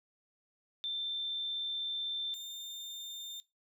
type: tone pair in turn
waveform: sine / 35% pulse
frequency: 3562 / 3610 Hz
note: A7 / A7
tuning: +21 / +44 cents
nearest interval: unison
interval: 23 cents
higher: second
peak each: -34 / -40 dBFS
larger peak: first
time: 0.84-2.34 / 2.34-3.4 s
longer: first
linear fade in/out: 0 ms
effects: noise-tail reverb RT60 0.2 s tail -18 dB re dry